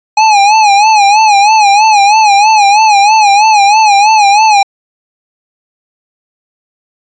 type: tone with vibrato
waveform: square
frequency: 837 Hz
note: G#5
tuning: 13 cents sharp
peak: -4 dBFS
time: 0.17-4.63 s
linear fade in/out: 5 ms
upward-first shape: sine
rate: 3.1 Hz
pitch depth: 94 cents each way
effects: resampled to 16000 Hz